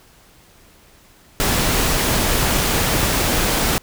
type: noise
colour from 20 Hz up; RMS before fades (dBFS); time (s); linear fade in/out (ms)
pink; -18; 1.4-3.78; 0
effects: pink hiss -50 dBFS RMS until 3.82 s